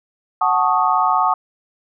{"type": "chord", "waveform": "sine", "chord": "D# half-diminished seventh", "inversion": "first", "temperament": "equal", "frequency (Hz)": [740, 880, 1108.7, 1244.5], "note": ["F#5", "A5", "C#6", "D#6"], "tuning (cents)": [0, 0, 0, 0], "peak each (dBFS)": -19, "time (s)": [0.41, 1.34], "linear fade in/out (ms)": 5, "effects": []}